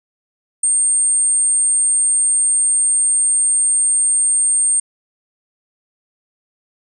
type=tone; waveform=sine; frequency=8640 Hz; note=C#9; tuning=45 cents flat; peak=-12 dBFS; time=0.63-4.8 s; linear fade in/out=5 ms; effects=none